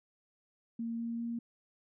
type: tone with pitch steps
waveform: sine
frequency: 230.6 / 232.2 / 233.8 Hz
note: A#3 / A#3 / A#3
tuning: -19 / -7 / +5 cents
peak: -34 dBFS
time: 0.79-1.39 s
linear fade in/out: 5 ms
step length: 200 ms
effects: none